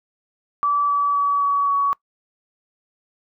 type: tone with pitch steps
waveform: sine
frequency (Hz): 1155 / 1147.7 / 1140.4 / 1133.2 / 1126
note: D6 / D6 / C#6 / C#6 / C#6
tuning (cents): -29 / -40 / +49 / +38 / +27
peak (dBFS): -16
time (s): 0.63-1.93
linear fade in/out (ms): 0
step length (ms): 260
effects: noise-tail reverb RT60 0.1 s tail -23 dB re dry